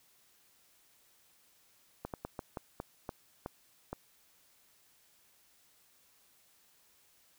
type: slowing click train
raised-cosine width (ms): 1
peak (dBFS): -24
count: 9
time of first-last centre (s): 2.05-3.93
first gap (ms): 88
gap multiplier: 1.27
effects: white hiss -67 dBFS RMS until 7.38 s